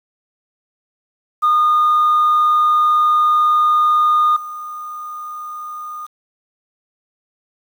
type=tone with level steps; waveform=sine; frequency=1223 Hz; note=D#6; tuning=30 cents flat; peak=-9 / -26 dBFS; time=1.42-6.07 s; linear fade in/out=20 ms; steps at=4.36 s; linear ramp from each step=5 ms; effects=tanh soft clip ceiling -8 dBFS + 7-bit

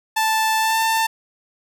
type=tone with pitch glide; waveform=sawtooth; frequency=880 to 893.3 Hz; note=A5 to A5; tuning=0 to +26 cents; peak=-13 dBFS; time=0.16-1.07 s; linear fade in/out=10 ms; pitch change=+26 cents; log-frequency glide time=0.59-0.79 s; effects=none

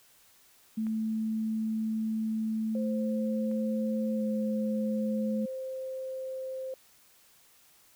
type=tone with pitch glide; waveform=sine; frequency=220 to 216 Hz; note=A3 to A3; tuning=0 to -32 cents; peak=-28 dBFS; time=0.77-5.46 s; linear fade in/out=10 ms; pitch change=-32 cents; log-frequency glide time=4.15-4.22 s
type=clicks; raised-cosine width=0.5 ms; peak=-35 / -39 dBFS; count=2; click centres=0.868 / 3.514 s
type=tone; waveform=sine; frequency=523.3 Hz; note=C5; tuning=in tune; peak=-34 dBFS; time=2.75-6.74 s; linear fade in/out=2 ms
effects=white hiss -61 dBFS RMS until 7.95 s

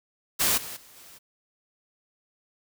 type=noise with level steps; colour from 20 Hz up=white; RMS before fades=-23 / -38 / -52 / -49 dBFS; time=0.39-1.19 s; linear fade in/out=20 ms; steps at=0.57 / 0.76 / 0.96 s; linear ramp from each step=10 ms; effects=none

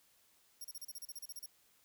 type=tone bursts; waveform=5% pulse; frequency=5588 Hz; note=F8; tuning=in tune; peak=-38 dBFS; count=13; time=0.61-1.461 s; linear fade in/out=5 ms; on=35 ms; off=33 ms; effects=white hiss -70 dBFS RMS until 1.84 s

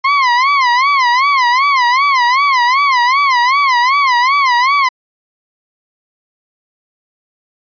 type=tone with vibrato; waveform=30% pulse; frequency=1046.5 Hz; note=C6; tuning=in tune; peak=-6 dBFS; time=0.04-4.89 s; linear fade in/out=10 ms; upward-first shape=sine; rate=2.6 Hz; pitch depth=160 cents each way; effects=resampled to 11025 Hz

